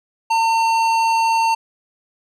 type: tone with tanh clipping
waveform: sine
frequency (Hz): 906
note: A#5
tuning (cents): -50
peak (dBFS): -16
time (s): 0.3-1.55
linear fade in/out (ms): 10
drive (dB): 15
effects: none